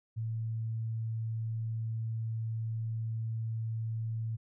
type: tone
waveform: sine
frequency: 112.4 Hz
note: A2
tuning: 37 cents sharp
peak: -32 dBFS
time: 0.16-4.37 s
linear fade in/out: 20 ms
effects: none